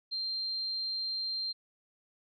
sine tone, 4168 Hz, C8, 7 cents flat, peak -32 dBFS, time 0.11-1.53 s, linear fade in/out 20 ms, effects none

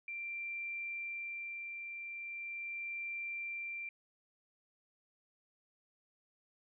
sine tone with tremolo, 2361 Hz, D7, 9 cents sharp, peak -38 dBFS, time 0.08-3.89 s, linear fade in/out 2 ms, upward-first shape sine, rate 0.4 Hz, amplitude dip 35%, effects none

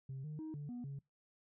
sine tone with pitch steps, 133.8 / 152.2 / 314.2 / 145.8 / 243.5 / 139.2 Hz, C3 / D#3 / D#4 / D3 / B3 / C#3, +39 / -38 / +17 / -12 / -24 / +8 cents, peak -40 dBFS, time 0.09-0.99 s, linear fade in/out 5 ms, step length 150 ms, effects noise-tail reverb RT60 0.2 s tail -25 dB re dry + tanh soft clip ceiling -40 dBFS

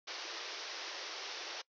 white band-pass noise, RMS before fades -44 dBFS, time 0.07-1.62 s, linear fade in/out 10 ms, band 320 to 5900 Hz, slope 96 dB/octave, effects noise-tail reverb RT60 0.1 s tail -22 dB re dry

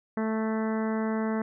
harmonic tone, 220 Hz, A3, in tune, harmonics 1 / 2 / 3 / 4 / 5 / 6 / 7 / 8 / 9, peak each -27 / -33 / -37 / -39 / -41 / -43 / -44 / -45 / -46 dBFS, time 0.17-1.42 s, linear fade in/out 2 ms, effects none

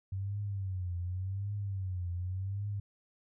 sine tone with vibrato, 94.8 Hz, F#2, 43 cents sharp, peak -33 dBFS, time 0.12-2.8 s, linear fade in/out 5 ms, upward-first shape triangle, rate 0.88 Hz, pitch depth 150 cents each way, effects none

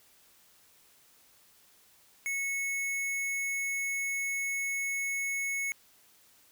square tone, 2200 Hz, C#7, 14 cents flat, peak -31 dBFS, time 2.26-5.72 s, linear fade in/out 0 ms, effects white hiss -62 dBFS RMS until 6.51 s

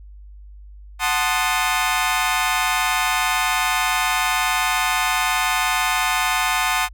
20% pulse chord, F# diminished seventh, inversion none, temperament equal with one note detuned, 740 / 880 / 1046.5 / 1235.2 Hz, F#5 / A5 / C6 / Eb6, 0 / 0 / 0 / -13 cents, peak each -19 dBFS, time 0.99-6.89 s, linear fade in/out 50 ms, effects added 50 Hz sine -38 dBFS peak until 6.93 s

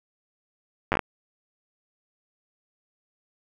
slowing click train, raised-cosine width 0.5 ms, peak -7 dBFS, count 6, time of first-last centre 0.92-0.992 s, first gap 9 ms, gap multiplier 1.24, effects 8-bit

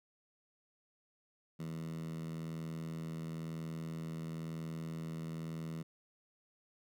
10% pulse tone with high-pass filter, 81 Hz, E2, 30 cents flat, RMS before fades -42 dBFS, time 1.59-5.83 s, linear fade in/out 10 ms, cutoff 170 Hz, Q 5.4, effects none

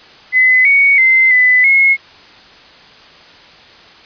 sine tone with pitch steps, 2024 / 2232 / 2070 / 2003 / 2170 Hz, B6 / C#7 / C7 / B6 / C#7, +42 / +11 / -19 / +24 / -37 cents, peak -6 dBFS, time 0.32-1.97 s, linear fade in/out 50 ms, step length 330 ms, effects white hiss -40 dBFS RMS until 4.05 s + resampled to 11025 Hz

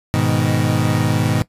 30% pulse chord, G# minor, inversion none, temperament equal, 103.83 / 123.47 / 155.56 Hz, G#2 / B2 / D#3, 0 / 0 / 0 cents, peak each -17 dBFS, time 0.14-1.42 s, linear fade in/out 0 ms, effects noise-tail reverb RT60 0.1 s tail -17 dB re dry + resampled to 32000 Hz

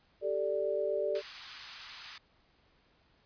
sine chord, G suspended second, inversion none, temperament equal, 392 / 440 / 587.3 Hz, G4 / A4 / D5, 0 / 0 / 0 cents, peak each -35 / -35 / -32 dBFS, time 0.21-1.22 s, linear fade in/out 50 ms
white high-pass noise, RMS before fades -42 dBFS, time 1.15-2.18 s, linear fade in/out 2 ms, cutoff 990 Hz, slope 24 dB/octave
effects pink hiss -68 dBFS RMS until 3.25 s + resampled to 11025 Hz

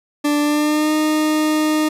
40% pulse tone with pitch glide, 293.7 to 307.6 Hz, D4 to D#4, 0 to -20 cents, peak -14 dBFS, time 0.24-1.89 s, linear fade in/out 10 ms, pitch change +80 cents, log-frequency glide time 0.4-0.93 s, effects resampled to 32000 Hz

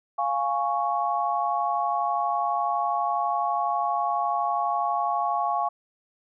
sine chord, Db major, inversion first, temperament equal, 698.5 / 830.6 / 1108.7 Hz, F5 / Ab5 / Db6, 0 / 0 / 0 cents, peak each -27 dBFS, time 0.18-5.69 s, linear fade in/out 10 ms, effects none

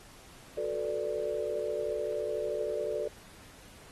sine chord, B minor seventh, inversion second, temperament equal, 370 / 440 / 493.9 / 587.3 Hz, F#4 / A4 / B4 / D5, 0 / 0 / 0 / 0 cents, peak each -39 / -34 / -39 / -34 dBFS, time 0.57-3.08 s, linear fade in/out 5 ms, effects pink hiss -54 dBFS RMS until 3.91 s + AAC 32 kbps

